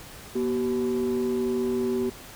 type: tone pair together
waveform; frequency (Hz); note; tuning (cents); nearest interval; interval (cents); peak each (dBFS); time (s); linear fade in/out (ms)
sine; 240.9 / 381; B3 / G4; -43 / -49; minor sixth; 794; -25 / -23; 0.35-2.1; 10
effects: tanh soft clip ceiling -20 dBFS + pink hiss -44 dBFS RMS until 2.35 s